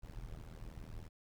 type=noise with amplitude modulation; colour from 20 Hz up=brown; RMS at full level=-44 dBFS; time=0.02-1.09 s; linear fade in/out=20 ms; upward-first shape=sine; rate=79.6 Hz; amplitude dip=100%; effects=none